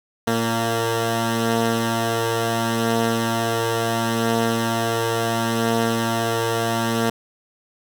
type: tone pair together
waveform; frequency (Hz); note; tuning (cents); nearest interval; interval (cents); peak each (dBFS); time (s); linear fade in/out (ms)
10% pulse; 114.64 / 230; A#2 / A#3; -28 / -23; octave; 1205; -14; 0.27-7.1; 5
effects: none